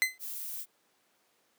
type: tone with exponential decay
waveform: 40% pulse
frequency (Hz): 2045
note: C7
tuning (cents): -40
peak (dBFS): -19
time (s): 0.02-0.18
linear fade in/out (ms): 0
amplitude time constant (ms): 33
type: noise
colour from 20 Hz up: violet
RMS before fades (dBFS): -39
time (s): 0.19-0.66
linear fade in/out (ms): 50
effects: pink hiss -70 dBFS RMS until 1.58 s + high-pass 300 Hz 12 dB/octave